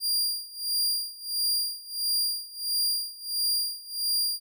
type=tone with tremolo; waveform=sawtooth; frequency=4787 Hz; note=D8; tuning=32 cents sharp; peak=-20 dBFS; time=0-4.4 s; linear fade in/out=50 ms; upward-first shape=sine; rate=1.5 Hz; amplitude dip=90%; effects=none